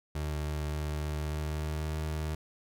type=tone with pitch glide; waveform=30% pulse; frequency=75.3 to 77.46 Hz; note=D2 to D#2; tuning=+44 to -7 cents; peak=-29 dBFS; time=0.15-2.35 s; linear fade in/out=5 ms; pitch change=+49 cents; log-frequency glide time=1.06-1.96 s; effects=none